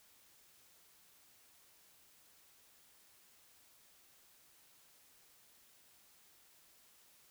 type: silence
effects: white hiss -66 dBFS RMS until 7.3 s